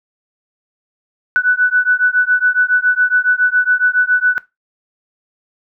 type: beating tone pair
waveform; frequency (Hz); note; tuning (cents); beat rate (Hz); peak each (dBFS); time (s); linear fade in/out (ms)
sine; 1485 / 1492.2; F#6 / F#6; +6 / +14; 7.2; -13 / -13; 1.36-4.38; 0
effects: noise-tail reverb RT60 0.2 s tail -19 dB re dry